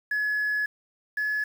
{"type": "tone pair in turn", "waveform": "sine", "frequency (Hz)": [1698, 1704.6], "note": ["G#6", "G#6"], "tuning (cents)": [38, 45], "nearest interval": "unison", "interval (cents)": 7, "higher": "second", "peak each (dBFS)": [-22, -23], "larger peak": "first", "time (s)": [[0.11, 0.66], [1.17, 1.44]], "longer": "first", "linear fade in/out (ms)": 5, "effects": ["tanh soft clip ceiling -21 dBFS", "8-bit"]}